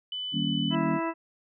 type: tone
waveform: sine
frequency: 3000 Hz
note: F#7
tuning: 23 cents sharp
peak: -31 dBFS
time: 0.12-0.75 s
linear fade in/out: 2 ms
type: chord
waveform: sine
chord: Eb dominant seventh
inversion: none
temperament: just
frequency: 155.56 / 194.45 / 233.3 / 280 Hz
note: Eb3 / G3 / Bb3 / Db4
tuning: 0 / -14 / +2 / +18 cents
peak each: -31 dBFS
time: 0.32-1 s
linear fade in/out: 50 ms
type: harmonic tone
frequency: 329.6 Hz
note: E4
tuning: in tune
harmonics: 1 / 2 / 3 / 4 / 5 / 6 / 8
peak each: -30 / -34 / -32 / -38 / -43 / -41 / -42 dBFS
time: 0.7-1.14 s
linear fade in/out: 50 ms
effects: none